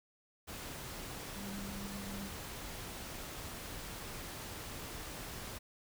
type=tone in noise; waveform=sine; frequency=198.7 Hz; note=G3; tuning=24 cents sharp; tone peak=-43 dBFS; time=1.35-2.3 s; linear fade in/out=20 ms; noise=pink; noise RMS=-45 dBFS; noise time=0.47-5.59 s; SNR=-1 dB; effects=none